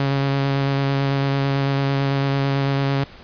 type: tone with vibrato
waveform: sawtooth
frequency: 138 Hz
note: C#3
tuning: 7 cents flat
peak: -14 dBFS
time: 0-3.04 s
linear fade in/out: 2 ms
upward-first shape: square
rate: 9 Hz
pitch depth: 10 cents each way
effects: pink hiss -43 dBFS RMS until 3.23 s + resampled to 11025 Hz